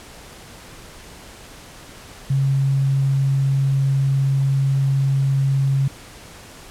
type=tone; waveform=sine; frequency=136.4 Hz; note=C#3; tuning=28 cents flat; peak=-15 dBFS; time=2.3-5.88 s; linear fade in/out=5 ms; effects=pink hiss -41 dBFS RMS until 6.7 s + low-pass 11000 Hz 12 dB/octave